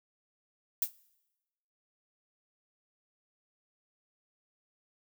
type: noise with exponential decay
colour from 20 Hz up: violet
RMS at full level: -24 dBFS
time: 0.82-0.92 s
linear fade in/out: 2 ms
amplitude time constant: 21 ms
effects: noise-tail reverb RT60 1.0 s tail -22 dB re dry